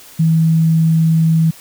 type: tone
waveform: sine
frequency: 161.8 Hz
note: E3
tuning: 32 cents flat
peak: -9 dBFS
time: 0.19-1.51 s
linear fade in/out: 10 ms
effects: white hiss -40 dBFS RMS until 1.6 s